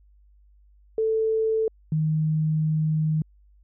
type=tone pair in turn; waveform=sine; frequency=441.9 / 155.74 Hz; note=A4 / D#3; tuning=+7 / +2 cents; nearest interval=octave + tritone; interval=1805 cents; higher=first; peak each=-20 / -20 dBFS; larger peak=neither; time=0.98-1.68 / 1.92-3.22 s; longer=second; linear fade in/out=2 ms; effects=added 50 Hz sine -53 dBFS peak until 3.63 s